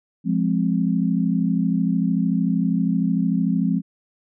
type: chord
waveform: sine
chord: F minor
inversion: none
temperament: equal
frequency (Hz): 174.61 / 207.7 / 261.6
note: F3 / Ab3 / C4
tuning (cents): 0 / 0 / 0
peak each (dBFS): -21 / -22 / -23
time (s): 0.24-3.82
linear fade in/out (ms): 50
effects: none